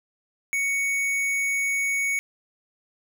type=tone with tanh clipping; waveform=sine; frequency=2227 Hz; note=C#7; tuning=7 cents sharp; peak=-24 dBFS; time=0.53-2.19 s; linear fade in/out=0 ms; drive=15 dB; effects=none